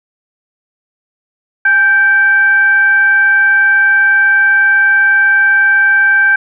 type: tone with frequency modulation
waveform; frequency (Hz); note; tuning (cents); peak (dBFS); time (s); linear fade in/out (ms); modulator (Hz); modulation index
sine; 1568; G6; 0; -6; 1.65-6.36; 5; 742; 0.27
effects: none